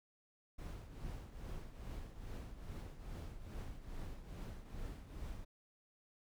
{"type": "noise with tremolo", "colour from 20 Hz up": "brown", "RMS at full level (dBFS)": -44, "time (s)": [0.58, 5.45], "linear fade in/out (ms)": 10, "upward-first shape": "triangle", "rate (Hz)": 2.4, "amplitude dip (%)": 70, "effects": []}